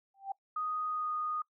sine tone with exponential growth, 784 Hz, G5, in tune, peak -30 dBFS, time 0.14-0.32 s, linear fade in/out 5 ms, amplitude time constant 37 ms
sine tone with pitch glide, 1244.5 to 1234.5 Hz, D#6 to D#6, 0 to -14 cents, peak -32 dBFS, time 0.56-1.42 s, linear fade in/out 5 ms, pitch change -14 cents, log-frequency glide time 0.89-1.12 s
effects noise-tail reverb RT60 0.1 s tail -21 dB re dry

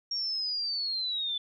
sine linear sweep, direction down, 5588 to 3477 Hz, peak -29 dBFS, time 0.11-1.38 s, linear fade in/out 5 ms, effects none

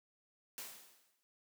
white noise with exponential decay, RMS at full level -44 dBFS, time 0.58-1.23 s, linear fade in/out 0 ms, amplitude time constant 140 ms, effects noise-tail reverb RT60 0.3 s tail -23 dB re dry + high-pass 200 Hz 12 dB/octave

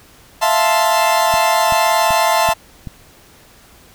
40% pulse chord, F major seventh, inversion third, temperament equal, 659.3 / 698.5 / 880 / 1046.5 Hz, E5 / F5 / A5 / C6, 0 / 0 / 0 / 0 cents, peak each -17 / -19 / -15 / -18 dBFS, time 0.41-2.54 s, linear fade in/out 20 ms
click train, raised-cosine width 5 ms, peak -15 dBFS, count 5, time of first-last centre 1.34-2.873 s, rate 2.61 Hz
effects pink hiss -46 dBFS RMS until 3.94 s

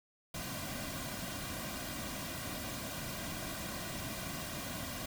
pink noise with comb filter, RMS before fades -41 dBFS, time 0.34-5.06 s, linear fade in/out 5 ms, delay 2.3 ms, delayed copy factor -0.65, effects none

